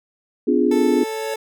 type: chord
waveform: sine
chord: B diminished seventh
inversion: none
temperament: equal with one note detuned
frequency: 253.2 / 293.7 / 349.2 / 415.3 Hz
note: B3 / D4 / F4 / Ab4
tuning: +43 / 0 / 0 / 0 cents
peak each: -19 / -20 / -20 / -20 dBFS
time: 0.47-1.04 s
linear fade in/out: 10 ms
type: tone with exponential growth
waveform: square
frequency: 558 Hz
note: C#5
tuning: 11 cents sharp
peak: -26 dBFS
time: 0.6-1.34 s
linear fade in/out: 2 ms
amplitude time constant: 160 ms
type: tone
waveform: 30% pulse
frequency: 440 Hz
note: A4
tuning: in tune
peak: -22 dBFS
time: 0.71-1.36 s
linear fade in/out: 5 ms
effects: none